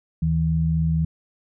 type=tone pair together; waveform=sine; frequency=76.6 / 160.54 Hz; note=D#2 / E3; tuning=-27 / -45 cents; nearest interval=octave + minor second; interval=1282 cents; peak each=-24 / -19 dBFS; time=0.22-1.05 s; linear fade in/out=5 ms; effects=none